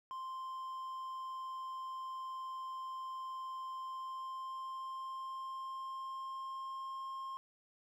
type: tone with pitch glide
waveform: triangle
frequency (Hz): 1046.5 to 1066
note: C6 to C6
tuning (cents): 0 to +32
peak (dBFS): -39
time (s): 0.11-7.37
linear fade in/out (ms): 0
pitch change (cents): +32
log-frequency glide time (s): 3.8-7.05
effects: none